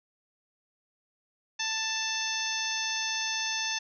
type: harmonic tone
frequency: 884 Hz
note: A5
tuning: 8 cents sharp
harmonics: 1 / 2 / 3 / 4 / 5 / 6 / 7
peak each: -39 / -36 / -36 / -36 / -40 / -36 / -35 dBFS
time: 1.59-3.79 s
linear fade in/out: 10 ms
effects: none